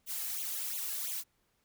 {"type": "noise with flanger", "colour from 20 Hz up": "blue", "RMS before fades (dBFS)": -37, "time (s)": [0.06, 1.24], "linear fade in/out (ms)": 50, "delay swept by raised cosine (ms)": [0.28, 2.38], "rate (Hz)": 2.9, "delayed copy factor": 0.95, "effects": ["pink hiss -75 dBFS RMS until 1.64 s"]}